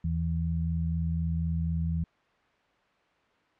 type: tone pair together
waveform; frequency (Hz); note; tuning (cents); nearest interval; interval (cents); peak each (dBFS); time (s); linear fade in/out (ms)
sine; 80.66 / 164.7; E2 / E3; -37 / -1; octave; 1236; -29 / -29; 0.04-2.04; 5
effects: white hiss -65 dBFS RMS until 3.59 s + low-pass 2000 Hz 12 dB/octave